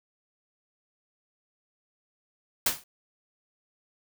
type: noise with exponential decay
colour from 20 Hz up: white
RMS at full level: -20 dBFS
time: 2.66-2.84 s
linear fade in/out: 5 ms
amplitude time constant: 39 ms
effects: none